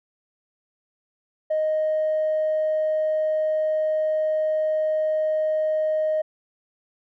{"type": "tone with tanh clipping", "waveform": "triangle", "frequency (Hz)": 622, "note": "D#5", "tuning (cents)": -1, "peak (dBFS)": -20, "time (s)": [1.5, 6.22], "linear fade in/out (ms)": 10, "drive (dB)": 5, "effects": []}